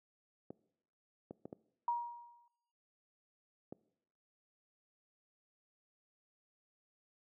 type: clicks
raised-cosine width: 2 ms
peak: -30 dBFS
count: 5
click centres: 0.505 / 1.309 / 1.455 / 1.528 / 3.725 s
type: tone with exponential decay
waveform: sine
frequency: 950 Hz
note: A#5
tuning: 33 cents sharp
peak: -29 dBFS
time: 1.88-2.48 s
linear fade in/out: 2 ms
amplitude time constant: 130 ms
effects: noise-tail reverb RT60 0.8 s tail -21 dB re dry + high-pass 200 Hz 12 dB/octave